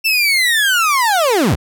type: linear sweep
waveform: 30% pulse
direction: down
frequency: 2692 to 47.2 Hz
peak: -9 dBFS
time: 0.04-1.56 s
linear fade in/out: 20 ms
effects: none